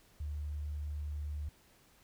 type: tone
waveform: sine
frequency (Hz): 74.2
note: D2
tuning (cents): +18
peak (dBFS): -36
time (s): 0.2-1.49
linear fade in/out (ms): 5
effects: pink hiss -65 dBFS RMS until 2.03 s